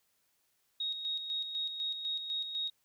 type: tone with tremolo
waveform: sine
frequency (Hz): 3758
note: A#7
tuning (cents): +13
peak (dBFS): -32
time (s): 0.8-2.7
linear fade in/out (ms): 5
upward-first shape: square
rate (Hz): 4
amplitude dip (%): 50
effects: white hiss -75 dBFS RMS until 2.84 s